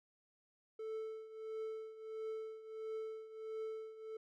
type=tone with tremolo; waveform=triangle; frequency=440 Hz; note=A4; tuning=in tune; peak=-37 dBFS; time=0.79-4.17 s; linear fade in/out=5 ms; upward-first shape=triangle; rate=1.5 Hz; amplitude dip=80%; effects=none